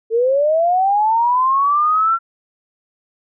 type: linear sweep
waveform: sine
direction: up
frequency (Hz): 440 to 1369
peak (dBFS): -12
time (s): 0.1-2.19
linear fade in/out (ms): 50
effects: none